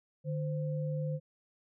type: tone pair together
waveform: sine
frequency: 150.69 / 519 Hz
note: D3 / C5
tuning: +45 / -14 cents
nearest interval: octave + major sixth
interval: 2141 cents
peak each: -32 / -39 dBFS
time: 0.24-1.2 s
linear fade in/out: 50 ms
effects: none